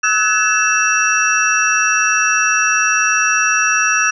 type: tone cluster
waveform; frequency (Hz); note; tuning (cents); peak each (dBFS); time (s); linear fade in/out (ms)
sine; 1291 / 1494 / 1698 / 2660 / 5730; E6 / F#6 / G#6 / E7 / F8; -37 / +16 / +38 / +15 / +44; -18; 0.03-4.11; 10
effects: tanh soft clip ceiling -1 dBFS